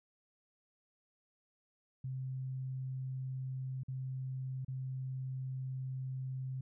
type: tone with dropouts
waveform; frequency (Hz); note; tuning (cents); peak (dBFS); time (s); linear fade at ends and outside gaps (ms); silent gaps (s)
sine; 130.81; C3; 0; -37; 2.04-6.61; 5; 3.834-3.882 / 4.648-4.681
effects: none